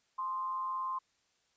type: tone with amplitude modulation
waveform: sine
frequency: 1046.5 Hz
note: C6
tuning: in tune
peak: -31 dBFS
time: 0.18-0.99 s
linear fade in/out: 10 ms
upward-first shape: sine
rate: 184 Hz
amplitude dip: 45%
effects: white hiss -74 dBFS RMS until 1.56 s + resampled to 16000 Hz